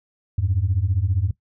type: beating tone pair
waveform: sine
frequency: 86 / 101 Hz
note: F2 / G#2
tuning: -26 / -48 cents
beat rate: 15 Hz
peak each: -21 / -20 dBFS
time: 0.38-1.31 s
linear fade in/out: 5 ms
effects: noise-tail reverb RT60 0.1 s tail -18 dB re dry + tanh soft clip ceiling -11 dBFS